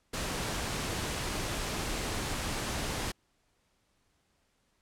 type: noise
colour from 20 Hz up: pink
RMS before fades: -34 dBFS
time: 0.13-3.12 s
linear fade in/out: 10 ms
effects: pink hiss -73 dBFS RMS until 4.81 s + low-pass 10000 Hz 12 dB/octave